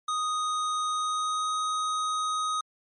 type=tone with pitch glide; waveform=square; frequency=1244.5 to 1253.9 Hz; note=D#6 to D#6; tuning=0 to +13 cents; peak=-27 dBFS; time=0.08-2.61 s; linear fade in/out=5 ms; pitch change=+13 cents; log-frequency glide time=0.9-1.53 s; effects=MP3 48 kbps